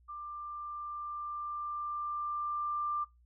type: tone with level ramp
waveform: sine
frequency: 1187 Hz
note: D6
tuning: 18 cents sharp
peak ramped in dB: -40 to -30 dBFS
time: 0.08-3.05 s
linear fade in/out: 20 ms
effects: noise-tail reverb RT60 0.2 s tail -25 dB re dry + added 60 Hz sine -61 dBFS peak until 3.25 s